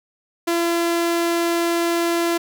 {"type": "tone", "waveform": "sawtooth", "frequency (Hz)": 339.6, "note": "F4", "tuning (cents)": -48, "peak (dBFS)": -14, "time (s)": [0.47, 2.38], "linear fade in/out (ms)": 10, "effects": []}